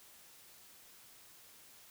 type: silence
effects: white hiss -59 dBFS RMS until 1.9 s